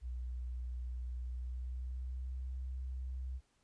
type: tone with pitch glide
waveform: sine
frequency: 61.4 to 64.16 Hz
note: B1 to C2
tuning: -9 to -33 cents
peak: -38 dBFS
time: 0.01-3.41 s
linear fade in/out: 50 ms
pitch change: +76 cents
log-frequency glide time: 1.19-2.47 s
effects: pink hiss -75 dBFS RMS until 3.63 s + resampled to 22050 Hz